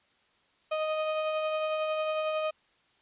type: tone with tremolo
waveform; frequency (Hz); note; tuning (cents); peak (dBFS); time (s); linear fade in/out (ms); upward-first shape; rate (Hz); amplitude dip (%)
35% pulse; 622.3; D#5; 0; -25; 0.71-2.51; 10; triangle; 11; 30
effects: white hiss -67 dBFS RMS until 3.01 s + resampled to 8000 Hz